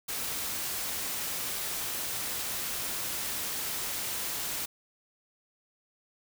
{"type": "noise", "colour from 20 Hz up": "white", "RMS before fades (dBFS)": -34, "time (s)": [0.08, 4.66], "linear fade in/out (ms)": 10, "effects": []}